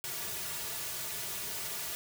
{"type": "noise with comb filter", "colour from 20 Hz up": "white", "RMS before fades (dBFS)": -38, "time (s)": [0.04, 1.95], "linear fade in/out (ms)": 0, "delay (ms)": 3.8, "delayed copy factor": -0.9, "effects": []}